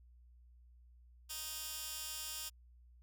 15% pulse tone with high-pass filter, 311.1 Hz, D#4, in tune, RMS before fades -44 dBFS, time 1.29-2.5 s, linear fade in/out 20 ms, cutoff 4400 Hz, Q 0.56, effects added 60 Hz sine -59 dBFS peak until 3.02 s

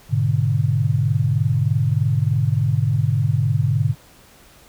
sine chord, G# diminished, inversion none, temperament equal, 103.83 / 123.47 / 146.83 Hz, G#2 / B2 / D3, 0 / 0 / 0 cents, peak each -20 dBFS, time 0.09-3.95 s, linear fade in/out 50 ms, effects pink hiss -49 dBFS RMS until 4.68 s

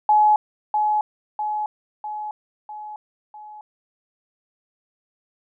sine tone with echo, 847 Hz, G#5, 34 cents sharp, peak -12 dBFS, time 0.09-0.36 s, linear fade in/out 2 ms, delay 650 ms, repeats 5, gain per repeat -5 dB, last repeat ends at 3.61 s, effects none

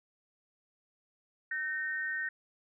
sine tone pair together, 1536 / 1841.5 Hz, G6 / A#6, -36 / -22 cents, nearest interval minor third, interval 314 cents, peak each -36 / -34 dBFS, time 1.51-2.29 s, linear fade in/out 5 ms, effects none

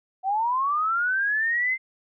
sine linear sweep, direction up, 740 to 2093 Hz, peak -21 dBFS, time 0.23-1.78 s, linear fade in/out 50 ms, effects none

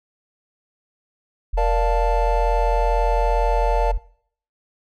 sine tone, 42.18 Hz, E1, 41 cents sharp, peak -18 dBFS, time 1.53-3.98 s, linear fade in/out 10 ms
triangle chord, Bb major seventh, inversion none, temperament equal with one note detuned, 467.5 / 587.3 / 698.5 / 880 Hz, Bb4 / D5 / F5 / A5, +5 / 0 / 0 / 0 cents, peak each -23 / -23 / -24 / -21 dBFS, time 1.57-3.92 s, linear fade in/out 10 ms
effects noise-tail reverb RT60 0.6 s tail -22 dB re dry

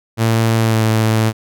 sawtooth tone with pitch glide, 113.3 to 110.65 Hz, A#2 to A2, -49 to +10 cents, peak -8 dBFS, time 0.17-1.33 s, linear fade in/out 50 ms, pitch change -41 cents, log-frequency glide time 0.54-0.83 s, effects none

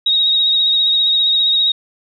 sine tone with vibrato, 3770 Hz, A#7, 19 cents sharp, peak -11 dBFS, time 0.06-1.72 s, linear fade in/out 5 ms, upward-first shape triangle, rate 15 Hz, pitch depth 36 cents each way, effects none

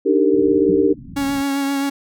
sine chord, Eb major seventh, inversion third, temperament equal with one note detuned, 293.7 / 311.1 / 392 / 458.4 Hz, D4 / Eb4 / G4 / Bb4, 0 / 0 / 0 / -29 cents, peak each -18 / -20 / -16 / -18 dBFS, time 0.05-0.94 s, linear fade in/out 20 ms
white low-pass noise, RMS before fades -36 dBFS, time 0.33-1.43 s, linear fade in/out 10 ms, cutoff 290 Hz, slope 96 dB/octave
sine tone with exponential decay, 185 Hz, F#3, in tune, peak -18 dBFS, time 0.69-0.85 s, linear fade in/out 2 ms, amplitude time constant 34 ms
45% pulse tone with vibrato, 277.5 Hz, C#4, 2 cents sharp, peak -18 dBFS, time 1.16-1.9 s, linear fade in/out 10 ms, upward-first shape triangle, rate 7.6 Hz, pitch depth 23 cents each way
effects none

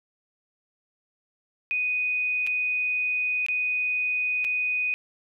sine tone with dropouts, 2489 Hz, D#7, in tune, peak -23 dBFS, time 1.71-4.94 s, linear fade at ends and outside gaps 0 ms, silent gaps 2.466-2.472 / 3.464-3.485 / 4.444-4.448 s, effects none

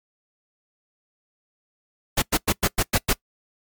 pink noise bursts, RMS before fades -19 dBFS, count 7, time 2.17-3.134 s, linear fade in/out 10 ms, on 52 ms, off 100 ms, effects noise-tail reverb RT60 0.1 s tail -23 dB re dry + MP3 96 kbps

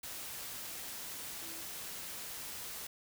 sine tone in noise, 329.6 Hz, E4, in tune, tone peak -54 dBFS, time 1.42-1.62 s, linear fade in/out 5 ms, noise white, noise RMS -44 dBFS, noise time 0.03-2.87 s, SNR -13 dB, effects none

